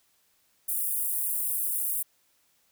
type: high-pass noise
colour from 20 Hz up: pink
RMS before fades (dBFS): -29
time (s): 0.68-2.03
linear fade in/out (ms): 10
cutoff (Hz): 9400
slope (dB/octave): 48
effects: white hiss -68 dBFS RMS until 2.71 s